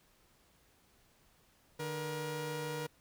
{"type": "tone pair together", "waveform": "sawtooth", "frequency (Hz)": [150, 476.2], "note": ["D3", "A#4"], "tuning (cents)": [37, 37], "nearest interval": "octave + minor sixth", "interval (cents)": 2000, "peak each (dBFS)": [-37, -35], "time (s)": [1.79, 2.87], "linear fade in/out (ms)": 10, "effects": ["pink hiss -68 dBFS RMS until 3 s"]}